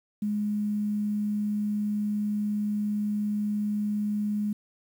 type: tone with quantisation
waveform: sine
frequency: 208.6 Hz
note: G#3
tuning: 8 cents sharp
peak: -25 dBFS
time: 0.22-4.53 s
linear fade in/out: 5 ms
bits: 9
effects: none